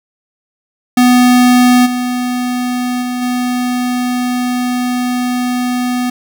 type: tone with level steps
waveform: square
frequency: 248 Hz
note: B3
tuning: 7 cents sharp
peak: -6 / -15 / -17 / -14 dBFS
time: 0.97-6.1 s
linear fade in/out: 5 ms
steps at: 1.85 / 3.01 / 3.21 s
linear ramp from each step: 20 ms
effects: none